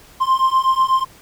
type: beating tone pair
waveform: triangle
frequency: 1046.5 / 1054.6 Hz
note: C6 / C6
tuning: 0 / +13 cents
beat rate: 8.1 Hz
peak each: -15 / -14 dBFS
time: 0.2-1.05 s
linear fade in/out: 20 ms
effects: pink hiss -46 dBFS RMS until 1.21 s